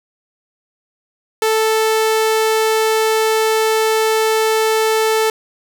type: tone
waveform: sawtooth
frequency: 440 Hz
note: A4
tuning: in tune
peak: -9 dBFS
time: 1.42-5.3 s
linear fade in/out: 2 ms
effects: none